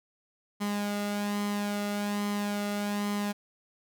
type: tone with flanger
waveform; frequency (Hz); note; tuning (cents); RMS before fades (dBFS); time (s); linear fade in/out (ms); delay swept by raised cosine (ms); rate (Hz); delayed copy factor
sawtooth; 205.1; G#3; -21; -31; 0.6-3.33; 20; 0.96 to 1.48; 1.2; +0.5
effects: none